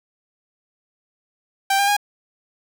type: tone with pitch steps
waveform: sawtooth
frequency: 784 / 801.4 / 819.2 Hz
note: G5 / G5 / G#5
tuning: 0 / +38 / -24 cents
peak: -12 dBFS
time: 1.7-1.967 s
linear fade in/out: 5 ms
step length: 89 ms
effects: none